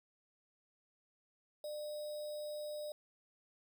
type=tone with sample-and-hold; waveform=sine; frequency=599 Hz; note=D5; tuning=34 cents sharp; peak=-40 dBFS; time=1.64-2.92 s; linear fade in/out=2 ms; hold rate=4410 Hz; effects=none